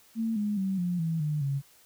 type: tone with pitch steps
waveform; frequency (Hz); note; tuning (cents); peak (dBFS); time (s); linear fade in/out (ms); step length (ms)
sine; 225.5 / 208 / 191.83 / 176.92 / 163.18 / 150.5 / 138.81; A3 / G#3 / G3 / F3 / E3 / D3 / C#3; +43 / +3 / -37 / +23 / -17 / +43 / +3; -26; 0.15-1.62; 50; 210
effects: white hiss -59 dBFS RMS until 1.85 s